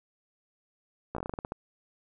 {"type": "slowing click train", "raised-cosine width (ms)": 1, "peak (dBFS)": -20, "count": 11, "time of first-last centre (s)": [1.15, 1.521], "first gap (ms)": 15, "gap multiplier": 1.19, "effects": []}